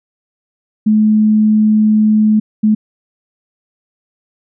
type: tone bursts at uneven times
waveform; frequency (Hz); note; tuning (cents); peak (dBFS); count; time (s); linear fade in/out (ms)
sine; 214.6; A3; -43; -7; 2; 0.86-2.4 / 2.63-2.75; 10
effects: none